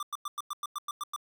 square tone bursts, 1182 Hz, D6, 11 cents sharp, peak -33 dBFS, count 10, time 0-1.162 s, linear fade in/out 2 ms, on 28 ms, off 98 ms, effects none

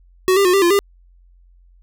square tone with pitch steps, 372.7 / 397.9 / 361.1 / 394.3 / 345.7 / 400.8 Hz, F#4 / G4 / F#4 / G4 / F4 / G4, +13 / +26 / -42 / +10 / -18 / +38 cents, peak -12 dBFS, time 0.28-0.79 s, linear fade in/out 0 ms, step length 85 ms, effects added 44 Hz sine -47 dBFS peak until 1.82 s

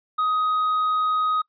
sine tone with tanh clipping, 1255 Hz, D#6, 15 cents sharp, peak -20 dBFS, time 0.18-1.42 s, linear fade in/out 10 ms, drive 3 dB, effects noise-tail reverb RT60 0.1 s tail -25 dB re dry + resampled to 11025 Hz

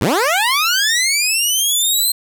15% pulse linear sweep, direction up, 73.42 to 4159 Hz, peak -7 dBFS, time 0.01-2.12 s, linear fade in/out 5 ms, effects none

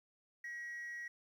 sine tone with frequency modulation, 1907 Hz, A#6, 39 cents sharp, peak -40 dBFS, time 0.44-1.08 s, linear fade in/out 5 ms, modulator 287 Hz, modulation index 0.21, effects tanh soft clip ceiling -41 dBFS + 12-bit

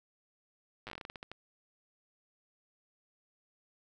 slowing click train, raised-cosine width 0.3 ms, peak -27 dBFS, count 14, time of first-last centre 0.87-1.316 s, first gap 8 ms, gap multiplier 1.22, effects 11-bit

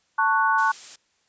sine chord, F# minor, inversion first, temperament just, 888 / 1110 / 1480 Hz, A5 / C#6 / F#6, +16 / +2 / 0 cents, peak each -22 dBFS, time 0.18-0.72 s, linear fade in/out 10 ms
blue noise, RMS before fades -37 dBFS, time 0.58-0.96 s, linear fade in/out 5 ms
effects white hiss -67 dBFS RMS until 1.28 s + resampled to 16000 Hz

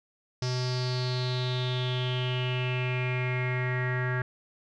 square tone with low-pass filter sweep, 126.2 Hz, B2, 38 cents sharp, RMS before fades -29 dBFS, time 0.42-4.22 s, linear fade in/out 2 ms, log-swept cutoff 5300 to 1700 Hz, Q 7, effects none

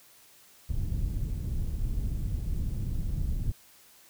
pink low-pass noise, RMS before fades -30 dBFS, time 0.69-3.52 s, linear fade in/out 10 ms, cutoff 120 Hz, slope 12 dB/octave, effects white hiss -57 dBFS RMS until 4.09 s

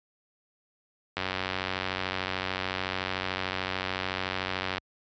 click train, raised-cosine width 0.3 ms, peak -13 dBFS, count 339, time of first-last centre 1.17-4.781 s, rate 93.6 Hz, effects high-pass 60 Hz 12 dB/octave + resampled to 16000 Hz

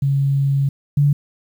sine tone pair in turn, 138.59 / 143.69 Hz, C#3 / D3, 0 / -37 cents, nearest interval minor second, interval 63 cents, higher second, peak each -14 / -11 dBFS, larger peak second, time 0.02-0.69 / 0.97-1.13 s, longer first, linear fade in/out 5 ms, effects 8-bit

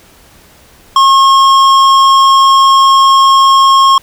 triangle tone with hard clipping, 1081 Hz, C#6, 44 cents flat, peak -5 dBFS, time 0.96-3.98 s, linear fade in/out 2 ms, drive 15 dB, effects pink hiss -42 dBFS RMS until 4.02 s

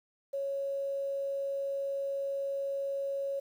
sine tone, 553 Hz, C#5, 4 cents flat, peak -31 dBFS, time 0.33-3.4 s, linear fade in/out 10 ms, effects 10-bit

